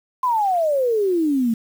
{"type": "exponential sweep", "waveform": "sine", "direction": "down", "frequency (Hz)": [1042, 220], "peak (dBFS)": -16, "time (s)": [0.23, 1.54], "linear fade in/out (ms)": 5, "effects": ["7-bit"]}